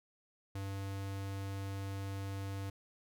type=tone; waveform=square; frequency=98 Hz; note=G2; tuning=in tune; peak=-39 dBFS; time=0.55-2.7 s; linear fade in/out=5 ms; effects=none

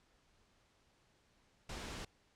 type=noise; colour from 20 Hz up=pink; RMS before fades=-45 dBFS; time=1.69-2.05 s; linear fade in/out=5 ms; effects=pink hiss -72 dBFS RMS until 2.35 s + low-pass 7000 Hz 12 dB/octave

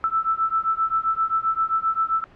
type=beating tone pair; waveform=sine; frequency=1317 / 1324.6 Hz; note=E6 / E6; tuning=-2 / +8 cents; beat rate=7.6 Hz; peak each=-22 dBFS; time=0.04-2.24 s; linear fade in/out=0 ms; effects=pink hiss -50 dBFS RMS until 2.35 s + low-pass 2000 Hz 12 dB/octave

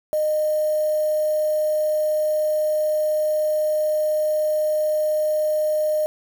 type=tone with quantisation; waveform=sine; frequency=613 Hz; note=D#5; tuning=26 cents flat; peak=-18 dBFS; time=0.13-6.06 s; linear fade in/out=0 ms; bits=6; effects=none

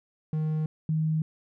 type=tone pair in turn; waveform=triangle / sine; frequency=155.56 / 157.28 Hz; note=D#3 / D#3; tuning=0 / +19 cents; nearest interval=unison; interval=19 cents; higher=second; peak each=-23 dBFS; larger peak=neither; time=0.33-0.66 / 0.89-1.22 s; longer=neither; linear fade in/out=2 ms; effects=none

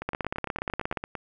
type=two click trains; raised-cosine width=0.5 ms; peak=-18 / -13 dBFS; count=11 / 16; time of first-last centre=0.02-1.153 / 0.09-0.972 s; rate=8.83 / 17 Hz; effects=none

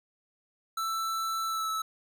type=tone with pitch glide; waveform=square; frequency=1327 to 1307.2 Hz; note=E6 to E6; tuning=+11 to -15 cents; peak=-30 dBFS; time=0.77-1.82 s; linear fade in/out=5 ms; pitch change=-26 cents; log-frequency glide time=1.46-1.69 s; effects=none

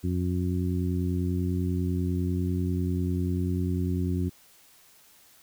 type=harmonic tone; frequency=90.1 Hz; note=F#2; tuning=45 cents flat; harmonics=1 / 2 / 3 / 4; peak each=-27 / -30 / -32 / -36 dBFS; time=0.03-4.3 s; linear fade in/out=20 ms; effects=white hiss -57 dBFS RMS until 5.42 s

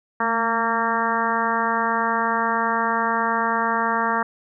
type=harmonic tone with a mistuned harmonic; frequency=229.2 Hz; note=A#3; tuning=29 cents flat; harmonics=1 / 2 / 3 / 4 / 5 / 6 / 7 / 8; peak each=-29 / -30 / -29 / -24 / -25 / -28 / -28 / -30 dBFS; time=0.2-4.23 s; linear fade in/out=5 ms; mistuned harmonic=1; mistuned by=-43 cents; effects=none

